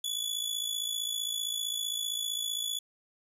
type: tone with amplitude modulation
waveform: sawtooth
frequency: 3422 Hz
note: A7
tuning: 49 cents flat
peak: -25 dBFS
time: 0.04-2.79 s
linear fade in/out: 5 ms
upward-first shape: sine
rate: 55.4 Hz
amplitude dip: 70%
effects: resampled to 32000 Hz